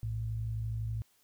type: tone pair together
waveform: sine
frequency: 58.64 / 110.7 Hz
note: A#1 / A2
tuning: +11 / +11 cents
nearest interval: major seventh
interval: 1100 cents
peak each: -39 / -33 dBFS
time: 0.03-1.02 s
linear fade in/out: 0 ms
effects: white hiss -69 dBFS RMS until 1.23 s